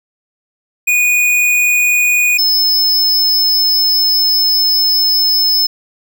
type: tone pair in turn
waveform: square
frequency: 2464 / 5221 Hz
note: D#7 / E8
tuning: -17 / -17 cents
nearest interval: octave + minor second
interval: 1300 cents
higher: second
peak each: -10 dBFS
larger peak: neither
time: 0.87-2.38 / 2.38-5.67 s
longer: second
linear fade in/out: 10 ms
effects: none